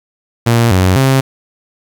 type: tone with pitch steps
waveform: sawtooth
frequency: 117.1 / 92.8 / 133.6 Hz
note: A#2 / F#2 / C3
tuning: +8 / +6 / +36 cents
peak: -4 dBFS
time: 0.46-1.21 s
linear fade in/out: 10 ms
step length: 250 ms
effects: 7-bit